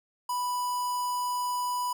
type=tone with notch filter; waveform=square; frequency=987.8 Hz; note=B5; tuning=in tune; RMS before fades=-30 dBFS; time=0.29-1.93 s; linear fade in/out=5 ms; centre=2700 Hz; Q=1.8; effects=none